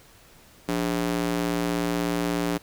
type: tone with high-pass filter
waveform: square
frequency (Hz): 58.27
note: A#1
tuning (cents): 0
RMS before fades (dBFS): -26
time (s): 0.68-2.58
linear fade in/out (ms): 10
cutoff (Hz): 240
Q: 1.5
effects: pink hiss -53 dBFS RMS until 2.62 s